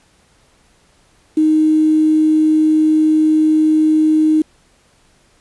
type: tone with quantisation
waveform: sine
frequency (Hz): 311.1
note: D#4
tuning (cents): 0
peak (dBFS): -9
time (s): 1.37-4.42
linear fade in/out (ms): 5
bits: 6
effects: pink hiss -54 dBFS RMS until 5.4 s + resampled to 24000 Hz

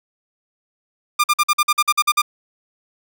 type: tone bursts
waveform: sawtooth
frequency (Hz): 1200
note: D6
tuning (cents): +37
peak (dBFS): -9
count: 11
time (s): 1.19-2.219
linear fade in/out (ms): 10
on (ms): 49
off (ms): 49
effects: none

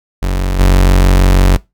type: tone with level steps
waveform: 40% pulse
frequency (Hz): 46.25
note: F#1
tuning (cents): 0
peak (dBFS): -11 / -4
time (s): 0.22-1.57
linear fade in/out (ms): 10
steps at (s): 0.59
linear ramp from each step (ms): 10
effects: noise-tail reverb RT60 0.2 s tail -21 dB re dry

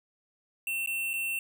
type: tone with dropouts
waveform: square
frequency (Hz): 2700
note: E7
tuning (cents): +41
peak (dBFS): -30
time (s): 0.67-1.39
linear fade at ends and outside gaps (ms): 2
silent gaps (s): 0.861-0.873 / 1.133-1.137
effects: none

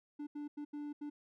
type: tone bursts at uneven times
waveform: triangle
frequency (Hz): 293.7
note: D4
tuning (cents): 0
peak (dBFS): -38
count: 5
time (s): 0.19-0.27 / 0.35-0.48 / 0.57-0.65 / 0.73-0.93 / 1.01-1.1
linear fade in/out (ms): 10
effects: none

